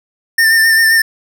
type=tone with vibrato; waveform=square; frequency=1800 Hz; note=A6; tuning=39 cents sharp; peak=-8 dBFS; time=0.38-1.02 s; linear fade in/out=5 ms; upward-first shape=sine; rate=7.6 Hz; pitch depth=29 cents each way; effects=none